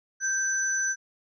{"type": "tone pair together", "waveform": "sine", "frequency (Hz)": [1568, 5996], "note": ["G6", "F#8"], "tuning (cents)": [0, 22], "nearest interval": "octave + major seventh", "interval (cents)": 2322, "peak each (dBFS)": -27, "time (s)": [0.2, 0.96], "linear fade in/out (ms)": 50, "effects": []}